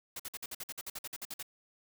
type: noise bursts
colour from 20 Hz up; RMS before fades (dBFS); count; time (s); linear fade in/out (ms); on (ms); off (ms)
white; -41; 15; 0.16-1.428; 5; 36; 52
effects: none